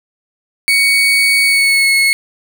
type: tone with pitch glide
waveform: 35% pulse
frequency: 2236 to 2185 Hz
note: C#7 to C#7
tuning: +14 to -26 cents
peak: -7 dBFS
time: 0.68-2.13 s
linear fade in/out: 0 ms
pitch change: -40 cents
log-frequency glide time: 1.45-1.89 s
effects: none